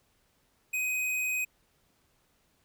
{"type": "tone", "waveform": "square", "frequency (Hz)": 2509, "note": "D#7", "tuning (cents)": 14, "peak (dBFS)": -29, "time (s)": [0.73, 1.45], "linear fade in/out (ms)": 10, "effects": ["pink hiss -70 dBFS RMS until 2.64 s"]}